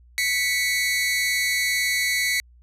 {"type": "tone pair together", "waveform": "sawtooth", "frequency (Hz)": [1980, 2218], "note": ["B6", "C#7"], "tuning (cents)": [4, 0], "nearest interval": "major second", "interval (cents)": 196, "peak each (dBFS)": -20, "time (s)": [0.18, 2.4], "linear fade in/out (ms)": 0, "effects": ["added 60 Hz sine -49 dBFS peak until 2.62 s", "resampled to 32000 Hz"]}